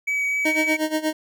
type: tone with vibrato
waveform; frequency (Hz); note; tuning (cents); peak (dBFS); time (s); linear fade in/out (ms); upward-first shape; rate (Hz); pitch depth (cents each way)
triangle; 2274; C#7; +44; -19; 0.07-0.77; 10; triangle; 4; 10
type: tone with tremolo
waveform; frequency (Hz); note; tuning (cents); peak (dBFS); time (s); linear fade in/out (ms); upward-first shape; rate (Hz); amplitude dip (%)
25% pulse; 311.1; D#4; 0; -15; 0.45-1.13; 5; sine; 8.4; 85
effects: none